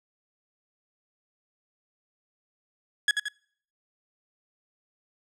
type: tone with echo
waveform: 30% pulse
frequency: 1678 Hz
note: G#6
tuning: 17 cents sharp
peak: -16 dBFS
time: 3.08-3.11 s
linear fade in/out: 2 ms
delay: 87 ms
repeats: 2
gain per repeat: -5 dB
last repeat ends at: 3.284 s
effects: noise-tail reverb RT60 0.6 s tail -26 dB re dry + low-pass 8000 Hz 12 dB/octave